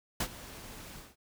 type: noise with ADSR envelope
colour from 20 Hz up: pink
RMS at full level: -29 dBFS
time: 0.2-1.16 s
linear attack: 5 ms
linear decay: 65 ms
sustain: -18 dB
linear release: 200 ms
effects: none